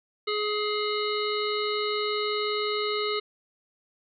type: harmonic tone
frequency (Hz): 420.4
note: G#4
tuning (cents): +21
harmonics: 1 / 3 / 5 / 7 / 9 / 10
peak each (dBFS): -28 / -32 / -35 / -37 / -36 / -36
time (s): 0.27-3.2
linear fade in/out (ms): 10
effects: none